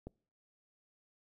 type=click; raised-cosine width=2 ms; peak=-30 dBFS; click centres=0.07 s; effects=noise-tail reverb RT60 0.5 s tail -26 dB re dry